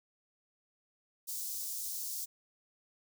white high-pass noise, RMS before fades -39 dBFS, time 1.27-2.26 s, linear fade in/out 20 ms, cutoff 5000 Hz, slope 24 dB/octave, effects none

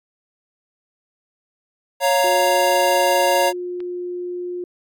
square chord, Bb minor, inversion first, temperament equal, 554.4 / 698.5 / 932.3 Hz, Db5 / F5 / Bb5, 0 / 0 / 0 cents, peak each -18 / -21 / -20 dBFS, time 2-3.53 s, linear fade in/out 50 ms
sine tone with pitch glide, 360 to 355.9 Hz, F#4 to F4, -47 to +33 cents, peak -24 dBFS, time 2.24-4.64 s, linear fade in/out 2 ms, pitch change -20 cents, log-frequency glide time 2.73-3.97 s
clicks, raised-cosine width 0.3 ms, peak -26 dBFS, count 4, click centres 2.721 / 2.802 / 2.928 / 3.804 s
effects MP3 96 kbps

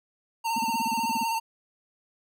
square tone with vibrato, 909 Hz, A#5, 44 cents flat, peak -26 dBFS, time 0.44-1.4 s, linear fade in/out 20 ms, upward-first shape square, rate 16 Hz, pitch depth 29 cents each way
sine tone bursts, 232.7 Hz, A#3, 3 cents flat, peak -29 dBFS, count 12, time 0.56-1.234 s, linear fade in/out 5 ms, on 25 ms, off 34 ms
effects none

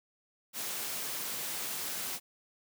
white high-pass noise, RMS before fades -37 dBFS, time 0.53-2.2 s, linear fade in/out 50 ms, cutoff 130 Hz, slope 12 dB/octave, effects none

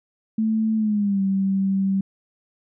sine tone with pitch glide, 220 to 193.75 Hz, A3 to G3, 0 to -20 cents, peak -18 dBFS, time 0.38-2.01 s, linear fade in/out 5 ms, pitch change -220 cents, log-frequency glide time 0.76-1.22 s, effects none

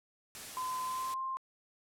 white noise, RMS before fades -45 dBFS, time 0.35-1.14 s, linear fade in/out 0 ms
sine tone with pitch glide, 1023 to 1054.8 Hz, C6 to C6, -39 to +14 cents, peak -34 dBFS, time 0.57-1.37 s, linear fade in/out 0 ms, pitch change +53 cents, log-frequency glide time 0.82-1.21 s
effects low-pass 12000 Hz 12 dB/octave

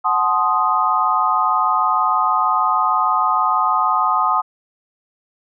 sine chord, F# diminished seventh, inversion none, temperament equal with one note detuned, 740 / 866.4 / 1046.5 / 1244.5 Hz, F#5 / A5 / C6 / Eb6, 0 / -27 / 0 / 0 cents, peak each -22 / -21 / -20 / -17 dBFS, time 0.04-4.42 s, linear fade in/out 20 ms, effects none

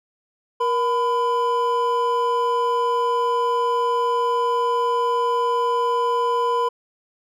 triangle tone pair together, 473.7 / 1003.7 Hz, A#4 / B5, +28 / +28 cents, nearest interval octave + minor second, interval 1300 cents, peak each -20 / -18 dBFS, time 0.6-6.69 s, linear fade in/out 10 ms, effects none

